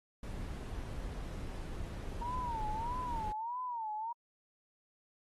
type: noise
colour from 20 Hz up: brown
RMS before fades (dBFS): -41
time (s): 0.23-3.32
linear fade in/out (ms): 2
type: tone with vibrato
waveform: sine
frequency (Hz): 926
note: A#5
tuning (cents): -12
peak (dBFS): -36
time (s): 2.21-4.13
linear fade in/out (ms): 10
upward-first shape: sine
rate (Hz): 1.6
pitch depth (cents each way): 150
effects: AAC 32 kbps